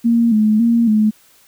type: tone with vibrato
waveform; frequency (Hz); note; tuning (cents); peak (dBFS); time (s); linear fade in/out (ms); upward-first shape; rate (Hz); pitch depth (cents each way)
sine; 223.6; A3; +28; -10; 0.04-1.11; 20; square; 1.8; 72
effects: white hiss -51 dBFS RMS until 1.47 s